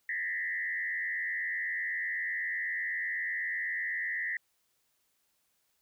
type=tone with frequency modulation; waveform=sine; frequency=1900 Hz; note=A#6; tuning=33 cents sharp; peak=-31 dBFS; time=0.09-4.37 s; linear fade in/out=2 ms; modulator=88 Hz; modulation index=1.5; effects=white hiss -75 dBFS RMS until 5.81 s